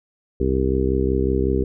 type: harmonic tone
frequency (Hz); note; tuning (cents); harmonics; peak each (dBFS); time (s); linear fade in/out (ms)
65.41; C2; 0; 1 / 2 / 3 / 4 / 5 / 6 / 7; -22 / -27 / -28 / -26 / -27 / -22 / -28; 0.4-1.64; 5
effects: none